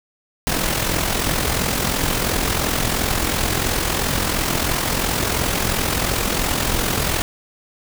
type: noise with amplitude modulation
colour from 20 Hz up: pink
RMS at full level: -18 dBFS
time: 0.47-7.22 s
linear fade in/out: 0 ms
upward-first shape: sine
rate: 42.9 Hz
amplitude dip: 55%
effects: none